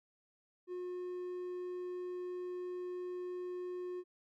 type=tone; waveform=triangle; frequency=360.3 Hz; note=F#4; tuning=46 cents flat; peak=-37 dBFS; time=0.67-4.04 s; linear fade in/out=50 ms; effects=none